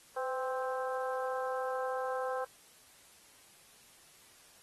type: harmonic tone with a mistuned harmonic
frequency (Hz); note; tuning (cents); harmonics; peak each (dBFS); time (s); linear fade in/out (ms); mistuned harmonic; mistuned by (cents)
262.1; C4; +3; 2 / 3 / 4 / 5 / 6; -35 / -39 / -41 / -43 / -45; 0.16-2.45; 10; 2; -42
effects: white hiss -60 dBFS RMS until 4.62 s + AAC 32 kbps